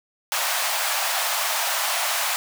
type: high-pass noise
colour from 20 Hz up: pink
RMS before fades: -24 dBFS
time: 0.32-2.36 s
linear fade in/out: 0 ms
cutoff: 640 Hz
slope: 48 dB/octave
effects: none